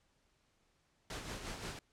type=noise with tremolo; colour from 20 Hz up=pink; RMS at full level=-42 dBFS; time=1.1-1.79 s; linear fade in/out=2 ms; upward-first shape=sine; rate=5.7 Hz; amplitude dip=50%; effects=pink hiss -75 dBFS RMS until 1.92 s + low-pass 8000 Hz 12 dB/octave

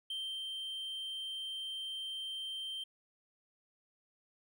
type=tone with ADSR envelope; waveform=triangle; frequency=3136 Hz; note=G7; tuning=in tune; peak=-35 dBFS; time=0.1-2.84 s; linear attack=4 ms; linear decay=330 ms; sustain=-2 dB; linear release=7 ms; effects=none

